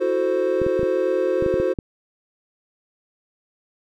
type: chord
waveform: triangle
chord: F# half-diminished seventh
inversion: third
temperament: equal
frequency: 329.6 / 370 / 440 / 523.3 Hz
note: E4 / F#4 / A4 / C5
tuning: 0 / 0 / 0 / 0 cents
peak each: -26 / -20 / -25 / -20 dBFS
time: 0-1.74 s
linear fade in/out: 20 ms
type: clicks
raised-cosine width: 3 ms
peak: -14 dBFS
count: 9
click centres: 0.617 / 0.665 / 0.794 / 0.831 / 1.424 / 1.463 / 1.541 / 1.6 / 1.788 s
effects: none